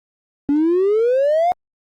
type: exponential sweep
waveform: triangle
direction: up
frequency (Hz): 280 to 732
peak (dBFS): -10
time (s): 0.49-1.52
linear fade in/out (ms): 0
effects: tanh soft clip ceiling -9 dBFS + Opus 32 kbps